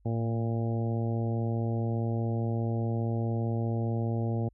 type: harmonic tone with a mistuned harmonic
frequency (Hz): 115.2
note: A#2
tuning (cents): -20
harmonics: 1 / 2 / 3 / 4 / 5 / 6 / 7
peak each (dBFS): -28 / -34 / -38 / -40 / -42 / -44 / -45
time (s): 0.05-4.49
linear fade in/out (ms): 10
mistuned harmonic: 1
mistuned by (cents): -30
effects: added 50 Hz sine -60 dBFS peak until 4.53 s